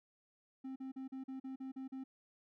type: tone bursts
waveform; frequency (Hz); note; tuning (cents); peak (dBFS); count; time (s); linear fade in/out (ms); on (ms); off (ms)
triangle; 264.3; C4; +18; -40; 9; 0.64-2.04; 10; 120; 40
effects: none